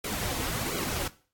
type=noise with flanger; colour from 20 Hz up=pink; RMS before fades=-32 dBFS; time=0.04-1.08 s; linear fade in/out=5 ms; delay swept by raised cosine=1.1 to 5.1 ms; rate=1.4 Hz; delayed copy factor=-0.7; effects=noise-tail reverb RT60 0.4 s tail -17 dB re dry + AAC 64 kbps